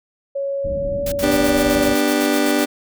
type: tone with pitch glide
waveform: sine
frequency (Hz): 554.4 to 569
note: C#5 to C#5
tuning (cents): 0 to +45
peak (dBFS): -20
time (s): 0.35-1.93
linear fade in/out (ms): 10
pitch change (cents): +45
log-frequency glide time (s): 0.7-1.05
type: low-pass noise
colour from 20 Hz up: pink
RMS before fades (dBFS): -29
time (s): 0.64-1.95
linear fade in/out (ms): 10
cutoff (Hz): 320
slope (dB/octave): 96
type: noise bursts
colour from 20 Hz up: white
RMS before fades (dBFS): -29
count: 13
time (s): 1.06-2.645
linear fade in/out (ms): 5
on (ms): 61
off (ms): 66
type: chord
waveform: 30% pulse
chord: G major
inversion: first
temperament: just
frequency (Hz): 245 / 294 / 392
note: B3 / D4 / G4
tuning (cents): -14 / +2 / 0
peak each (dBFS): -19 / -15 / -20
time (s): 1.22-2.66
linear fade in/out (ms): 20
effects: none